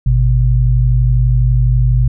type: tone pair together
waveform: sine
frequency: 52.26 / 124.3 Hz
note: G#1 / B2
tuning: +12 / +12 cents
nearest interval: octave + minor third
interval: 1500 cents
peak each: -11 dBFS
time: 0.06-2.08 s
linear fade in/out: 5 ms
effects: none